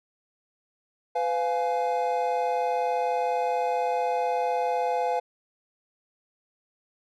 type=chord; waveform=triangle; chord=F diminished; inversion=second; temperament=just; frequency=502.9 / 698.5 / 838.1 Hz; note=Cb5 / F5 / Ab5; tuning=+31 / 0 / +16 cents; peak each=-26 dBFS; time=1.15-5.2 s; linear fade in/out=10 ms; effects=none